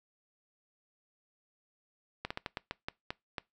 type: slowing click train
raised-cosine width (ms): 0.3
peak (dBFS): -19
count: 9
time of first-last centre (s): 2.25-3.382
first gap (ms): 55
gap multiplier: 1.26
effects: noise-tail reverb RT60 0.2 s tail -23 dB re dry